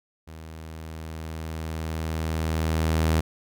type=tone with level ramp; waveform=sawtooth; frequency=79.9 Hz; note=D#2; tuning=47 cents sharp; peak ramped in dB=-36 to -15 dBFS; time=0.27-3.21 s; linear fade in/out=10 ms; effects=none